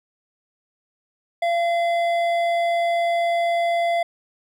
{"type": "tone with hard clipping", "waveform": "triangle", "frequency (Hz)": 684, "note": "F5", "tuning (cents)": -36, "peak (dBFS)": -20, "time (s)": [1.42, 4.03], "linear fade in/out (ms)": 5, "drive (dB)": 13, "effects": []}